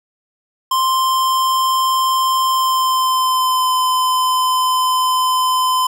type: tone with pitch glide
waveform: square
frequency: 1046.5 to 1023.2 Hz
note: C6 to C6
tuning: 0 to -39 cents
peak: -14 dBFS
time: 0.71-5.87 s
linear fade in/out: 5 ms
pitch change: -39 cents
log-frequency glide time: 2.47-3.73 s
effects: none